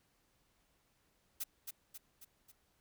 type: noise with echo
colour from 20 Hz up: blue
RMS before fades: -39 dBFS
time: 1.4-1.44 s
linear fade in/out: 10 ms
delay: 270 ms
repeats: 4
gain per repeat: -5 dB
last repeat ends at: 2.52 s
effects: pink hiss -75 dBFS RMS until 2.8 s